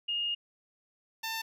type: tone pair in turn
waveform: sine / 10% pulse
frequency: 2844 / 895.8 Hz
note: F7 / A5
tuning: +31 / +31 cents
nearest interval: octave + minor sixth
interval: 2000 cents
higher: first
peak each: -29 / -25 dBFS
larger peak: second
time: 0.08-0.35 / 1.23-1.42 s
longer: first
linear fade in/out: 10 ms
effects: none